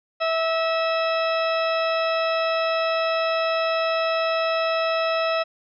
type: harmonic tone with a mistuned harmonic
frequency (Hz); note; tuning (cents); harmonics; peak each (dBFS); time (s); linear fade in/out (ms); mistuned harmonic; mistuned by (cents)
653; E5; -17; 1 / 2 / 3 / 4 / 5 / 6 / 8; -22 / -26 / -34 / -30 / -38 / -35 / -36; 0.2-5.44; 20; 3; -26
effects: none